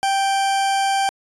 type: tone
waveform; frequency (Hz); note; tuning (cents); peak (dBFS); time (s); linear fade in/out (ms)
40% pulse; 784; G5; 0; -16; 0.03-1.09; 0
effects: resampled to 24000 Hz